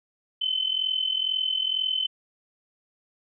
sine tone with amplitude modulation, 3054 Hz, G7, 46 cents flat, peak -20 dBFS, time 0.41-2.07 s, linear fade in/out 10 ms, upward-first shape sine, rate 42.1 Hz, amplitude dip 75%, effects none

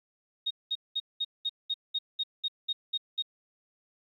sine tone bursts, 3729 Hz, A#7, in tune, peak -27 dBFS, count 12, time 0.46-3.224 s, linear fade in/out 10 ms, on 47 ms, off 200 ms, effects 11-bit

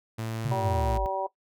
sawtooth tone with pitch glide, 112.5 to 113.48 Hz, A2 to A#2, +39 to -46 cents, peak -27 dBFS, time 0.18-0.98 s, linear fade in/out 10 ms, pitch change +15 cents, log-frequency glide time 0.28-0.86 s
sine exponential sweep, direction down, 143.7 to 49 Hz, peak -27 dBFS, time 0.45-1.06 s, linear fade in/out 0 ms
harmonic tone, 192 Hz, G3, 36 cents flat, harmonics 2 / 3 / 4 / 5, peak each -36 / -31 / -32 / -31 dBFS, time 0.51-1.27 s, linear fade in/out 10 ms
effects noise-tail reverb RT60 0.1 s tail -17 dB re dry

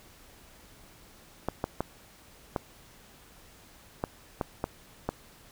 clicks, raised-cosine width 1 ms, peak -14 dBFS, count 8, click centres 1.486 / 1.641 / 1.806 / 2.562 / 4.039 / 4.412 / 4.641 / 5.09 s, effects pink hiss -55 dBFS RMS until 5.51 s

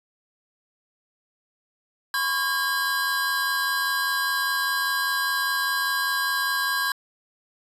square tone cluster, 1017 / 1102 / 1621 / 4048 Hz, C6 / C#6 / G#6 / B7, -50 / -11 / -42 / +42 cents, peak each -32 / -31 / -25 / -33 dBFS, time 2.14-6.92 s, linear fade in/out 2 ms, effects resampled to 32000 Hz

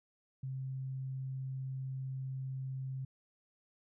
sine tone, 132.3 Hz, C3, 20 cents sharp, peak -37 dBFS, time 0.43-3.05 s, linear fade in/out 5 ms, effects none

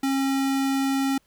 square tone, 271.1 Hz, C#4, 38 cents flat, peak -22 dBFS, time 0.03-1.18 s, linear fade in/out 5 ms, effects pink hiss -65 dBFS RMS until 1.26 s

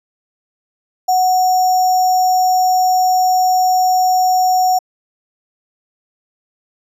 sine tone with sample-and-hold, 740 Hz, F#5, in tune, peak -10 dBFS, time 1.08-4.79 s, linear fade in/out 10 ms, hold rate 6300 Hz, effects resampled to 32000 Hz

